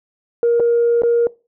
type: tone with dropouts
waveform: sine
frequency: 470.9 Hz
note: A#4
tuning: 18 cents sharp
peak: -10 dBFS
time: 0.43-1.27 s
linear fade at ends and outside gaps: 1 ms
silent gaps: 0.598-0.602 / 1.02-1.034 s
effects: noise-tail reverb RT60 0.3 s tail -22 dB re dry + tanh soft clip ceiling -8 dBFS